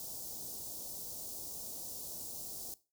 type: band-stop noise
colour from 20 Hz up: white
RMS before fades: -44 dBFS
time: 0-2.74 s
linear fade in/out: 0 ms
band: 750 to 4900 Hz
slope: 24 dB/octave
effects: noise-tail reverb RT60 0.3 s tail -18 dB re dry